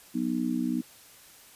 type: chord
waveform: sine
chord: B major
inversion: second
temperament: just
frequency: 185.21 / 246.9 / 308.7 Hz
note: F#3 / B3 / D#4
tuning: +2 / 0 / -14 cents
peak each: -34 / -28 / -31 dBFS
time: 0.14-0.82 s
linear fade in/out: 20 ms
effects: white hiss -53 dBFS RMS until 1.55 s + resampled to 32000 Hz